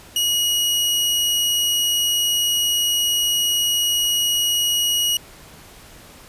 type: tone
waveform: sawtooth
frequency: 2900 Hz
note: F#7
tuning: 35 cents flat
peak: -14 dBFS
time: 0.16-5.17 s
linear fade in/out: 2 ms
effects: pink hiss -44 dBFS RMS until 6.28 s + resampled to 32000 Hz